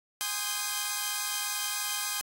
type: chord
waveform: 5% pulse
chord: Ab major seventh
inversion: none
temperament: equal with one note detuned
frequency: 822 / 1046.5 / 1244.5 / 1568 Hz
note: Ab5 / C6 / Eb6 / G6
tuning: -18 / 0 / 0 / 0 cents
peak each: -24 dBFS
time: 0.21-2.21 s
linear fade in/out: 0 ms
effects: AAC 64 kbps